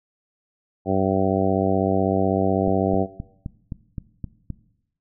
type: harmonic tone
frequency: 96 Hz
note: G2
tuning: 36 cents flat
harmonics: 1 / 2 / 3 / 4 / 5 / 6 / 7 / 8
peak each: -27 / -25 / -25 / -26 / -28 / -29 / -27 / -28 dBFS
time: 0.85-3.07 s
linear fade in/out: 50 ms
type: click train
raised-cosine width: 5 ms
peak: -17 dBFS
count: 8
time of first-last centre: 2.68-4.503 s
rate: 3.84 Hz
effects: noise-tail reverb RT60 0.8 s tail -18 dB re dry